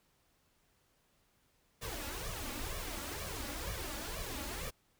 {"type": "noise with flanger", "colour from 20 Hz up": "pink", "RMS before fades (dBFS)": -41, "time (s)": [1.81, 4.71], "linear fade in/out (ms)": 20, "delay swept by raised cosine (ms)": [1.7, 3.6], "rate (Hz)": 2.1, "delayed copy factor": 0.8, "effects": ["pink hiss -73 dBFS RMS until 4.99 s"]}